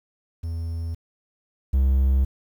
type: tone pair in turn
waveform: triangle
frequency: 83 / 66.51 Hz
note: E2 / C2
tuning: +12 / +29 cents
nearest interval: major third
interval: 383 cents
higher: first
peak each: -24 / -14 dBFS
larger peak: second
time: 0.43-0.95 / 1.73-2.25 s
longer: neither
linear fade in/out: 10 ms
effects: 9-bit